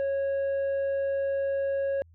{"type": "tone with tanh clipping", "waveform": "sine", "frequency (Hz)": 550, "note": "C#5", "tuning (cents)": -14, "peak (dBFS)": -26, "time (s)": [0, 2.02], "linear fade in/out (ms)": 0, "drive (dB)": 4, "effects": ["added 83 Hz sine -53 dBFS peak until 2.14 s"]}